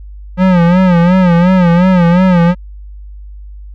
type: tone with vibrato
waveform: square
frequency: 178.4 Hz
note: F3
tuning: 37 cents sharp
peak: -6 dBFS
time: 0.37-2.55 s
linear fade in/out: 50 ms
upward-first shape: sine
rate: 2.8 Hz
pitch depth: 93 cents each way
effects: added 50 Hz sine -27 dBFS peak until 3.74 s + low-pass 2000 Hz 12 dB/octave